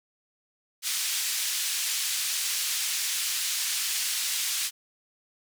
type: band-pass noise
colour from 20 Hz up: white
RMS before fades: -29 dBFS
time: 0.82-4.71 s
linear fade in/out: 50 ms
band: 2300 to 9200 Hz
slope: 12 dB/octave
effects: none